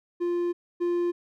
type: tone pair in turn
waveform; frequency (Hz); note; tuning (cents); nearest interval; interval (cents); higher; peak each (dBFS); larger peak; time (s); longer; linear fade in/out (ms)
triangle; 348.8 / 348.8; F4 / F4; -2 / -2; unison; 0; neither; -22 / -21; second; 0.2-0.53 / 0.8-1.12; first; 20
effects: none